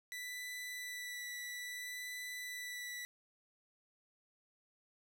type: tone with vibrato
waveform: sawtooth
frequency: 1975.5 Hz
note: B6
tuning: in tune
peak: -39 dBFS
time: 0.12-3.05 s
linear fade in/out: 0 ms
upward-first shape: sine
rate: 0.6 Hz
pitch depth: 11 cents each way
effects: none